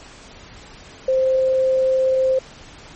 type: tone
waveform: sine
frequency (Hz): 523.3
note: C5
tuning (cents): 0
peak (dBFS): -14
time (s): 1.08-2.39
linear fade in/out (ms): 5
effects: pink hiss -42 dBFS RMS until 2.95 s + MP3 32 kbps